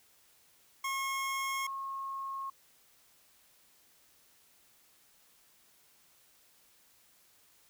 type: tone pair in turn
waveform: 25% pulse / sine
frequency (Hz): 1084 / 1084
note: C#6 / C#6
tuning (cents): -39 / -39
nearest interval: unison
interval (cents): 0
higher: neither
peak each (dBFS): -29 / -36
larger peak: first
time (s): 0.84-1.67 / 1.67-2.5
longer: neither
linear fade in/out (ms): 5
effects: white hiss -65 dBFS RMS until 7.69 s